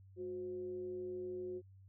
sine tone with frequency modulation, 364.2 Hz, F#4, 27 cents flat, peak -40 dBFS, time 0.16-1.62 s, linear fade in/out 50 ms, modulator 159 Hz, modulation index 0.34, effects added 96 Hz sine -57 dBFS peak until 1.88 s

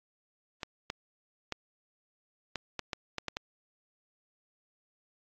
clicks, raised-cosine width 0.2 ms, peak -16 dBFS, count 9, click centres 0.632 / 0.901 / 1.523 / 2.557 / 2.793 / 2.932 / 3.183 / 3.283 / 3.369 s, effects low-pass 6000 Hz 12 dB/octave + AAC 32 kbps

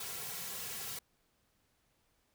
white noise with comb filter, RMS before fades -42 dBFS, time 0-0.99 s, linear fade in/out 5 ms, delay 3.3 ms, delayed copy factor -0.95, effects pink hiss -75 dBFS RMS until 2.34 s

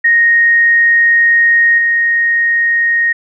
sine tone with level steps, 1864.7 Hz, A#6, in tune, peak -6 / -9 dBFS, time 0.04-3.13 s, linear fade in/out 10 ms, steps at 1.78 s, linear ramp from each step 2 ms, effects none

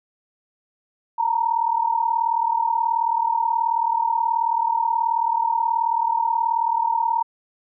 sine tone pair together, 906 / 944.6 Hz, A#5 / A#5, -50 / +23 cents, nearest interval minor second, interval 73 cents, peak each -21 dBFS, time 1.18-7.23 s, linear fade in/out 10 ms, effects none

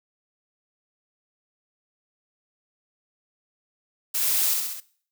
blue noise with echo, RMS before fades -25 dBFS, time 4.14-4.54 s, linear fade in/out 10 ms, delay 66 ms, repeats 4, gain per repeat -3 dB, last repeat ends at 4.804 s, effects noise-tail reverb RT60 0.5 s tail -19 dB re dry

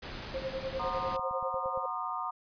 pink noise, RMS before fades -41 dBFS, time 0.02-1.17 s, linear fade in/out 10 ms
sine tone with tremolo, 530 Hz, C5, 22 cents sharp, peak -31 dBFS, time 0.34-1.86 s, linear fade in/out 5 ms, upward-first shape sine, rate 10 Hz, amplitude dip 90%
click train, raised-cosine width 5 ms, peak -38 dBFS, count 10, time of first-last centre 0.73-1.775 s, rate 8.61 Hz
sine chord, C half-diminished seventh, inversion second, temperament equal with one note detuned, 740 / 932.3 / 1046.5 / 1222.4 Hz, Gb5 / Bb5 / C6 / Eb6, 0 / 0 / 0 / -31 cents, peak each -40 / -38 / -39 / -36 dBFS, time 0.79-2.31 s, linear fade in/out 10 ms
effects resampled to 11025 Hz

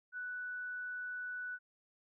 sine tone, 1484 Hz, F#6, 5 cents sharp, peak -39 dBFS, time 0.12-1.59 s, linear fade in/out 50 ms, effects none

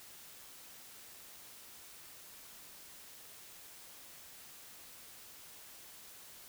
silence, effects white hiss -54 dBFS RMS until 6.48 s

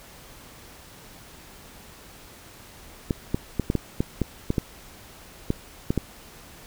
clicks, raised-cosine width 3 ms, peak -9 dBFS, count 12, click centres 3.108 / 3.345 / 3.597 / 3.701 / 3.753 / 4.005 / 4.217 / 4.504 / 4.582 / 5.504 / 5.905 / 5.977 s, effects pink hiss -47 dBFS RMS until 6.66 s

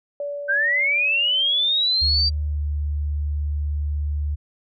sine tone with exponential decay, 575 Hz, D5, 37 cents flat, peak -24 dBFS, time 0.2-2.55 s, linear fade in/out 2 ms, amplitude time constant 510 ms
sine linear sweep, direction up, 1528 to 4700 Hz, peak -17 dBFS, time 0.48-2.3 s, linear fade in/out 20 ms
sine tone with pitch glide, 74.6 to 73.62 Hz, D2 to D2, +28 to +5 cents, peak -21 dBFS, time 2.01-4.36 s, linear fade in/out 20 ms, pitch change -23 cents, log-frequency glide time 2.41-2.61 s
effects none

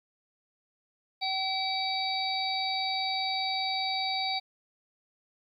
harmonic tone, 765 Hz, G5, 42 cents flat, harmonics 1 / 3 / 5 / 6, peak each -32 / -36 / -34 / -33 dBFS, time 1.21-4.4 s, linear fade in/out 20 ms, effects 11-bit

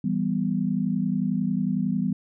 sine chord, E minor, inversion none, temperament equal, 164.81 / 196 / 246.9 Hz, E3 / G3 / B3, 0 / 0 / 0 cents, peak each -28 / -25 / -27 dBFS, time 0.04-2.13 s, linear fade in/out 5 ms, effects none

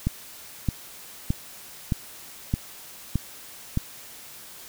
click train, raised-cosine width 5 ms, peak -10 dBFS, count 7, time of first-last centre 0.07-3.774 s, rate 1.62 Hz, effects white hiss -44 dBFS RMS until 4.68 s

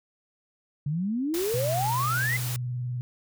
sine exponential sweep, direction up, 138.59 to 2093 Hz, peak -25 dBFS, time 0.86-2.37 s, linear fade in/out 5 ms
white noise, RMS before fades -35 dBFS, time 1.34-2.56 s, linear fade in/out 0 ms
sine tone with vibrato, 123.47 Hz, B2, in tune, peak -28 dBFS, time 1.54-3.01 s, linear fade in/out 0 ms, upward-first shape square, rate 20 Hz, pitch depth 45 cents each way
effects none

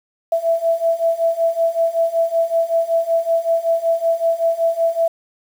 sine beating tone pair, 661 / 666.3 Hz, E5 / E5, +5 / +18 cents, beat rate 5.3 Hz, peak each -19 / -17 dBFS, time 0.32-5.08 s, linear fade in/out 5 ms, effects 7-bit

